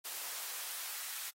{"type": "noise with high-pass filter sweep", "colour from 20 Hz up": "white", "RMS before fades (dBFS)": -42, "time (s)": [0.04, 1.31], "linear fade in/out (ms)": 20, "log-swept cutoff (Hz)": [590, 1200], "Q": 0.84, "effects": ["AAC 48 kbps"]}